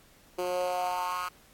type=tone with high-pass filter sweep; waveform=10% pulse; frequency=180.1 Hz; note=F#3; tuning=46 cents flat; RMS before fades=-31 dBFS; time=0.38-1.29 s; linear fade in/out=10 ms; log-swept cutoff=400 to 1300 Hz; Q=4.2; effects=pink hiss -59 dBFS RMS until 1.53 s + AAC 64 kbps